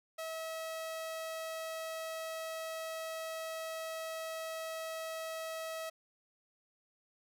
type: tone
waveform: sawtooth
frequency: 645 Hz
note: E5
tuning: 38 cents flat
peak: -35 dBFS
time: 0.18-5.9 s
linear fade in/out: 10 ms
effects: none